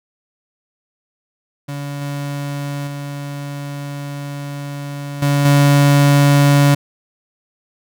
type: tone with level steps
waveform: 35% pulse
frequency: 142.6 Hz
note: C#3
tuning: 49 cents sharp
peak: -22 / -20 / -23 / -11 / -7 dBFS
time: 1.68-6.75 s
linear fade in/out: 10 ms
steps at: 2.01 / 2.87 / 5.22 / 5.45 s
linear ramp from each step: 5 ms
effects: none